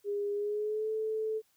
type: tone with pitch glide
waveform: sine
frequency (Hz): 407.7 to 437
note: G#4 to A4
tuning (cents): -32 to -12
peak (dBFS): -30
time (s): 0.04-1.42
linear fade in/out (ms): 50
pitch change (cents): +120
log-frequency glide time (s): 0.33-0.9
effects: white hiss -71 dBFS RMS until 1.56 s